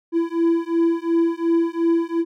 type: beating tone pair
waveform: triangle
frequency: 332.9 / 335.7 Hz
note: E4 / E4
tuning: +17 / +32 cents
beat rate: 2.8 Hz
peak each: -18 dBFS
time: 0.12-2.25 s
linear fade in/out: 50 ms
effects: none